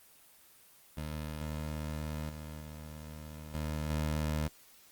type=tone with level steps; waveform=20% pulse; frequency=76.7 Hz; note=D#2; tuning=24 cents flat; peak=-31 / -37 / -39 / -29 / -26 dBFS; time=0.97-4.48 s; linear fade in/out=5 ms; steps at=2.29 / 2.61 / 3.54 / 3.9 s; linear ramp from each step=2 ms; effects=white hiss -60 dBFS RMS until 4.91 s + Opus 24 kbps